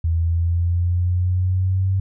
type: exponential sweep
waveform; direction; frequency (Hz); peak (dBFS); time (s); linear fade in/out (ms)
sine; up; 82 to 96.1; -16; 0.04-2; 5
effects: none